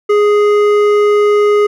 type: tone with hard clipping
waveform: sine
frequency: 415.3 Hz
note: G#4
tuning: in tune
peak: -9 dBFS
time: 0.09-1.67 s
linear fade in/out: 10 ms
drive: 10 dB
effects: none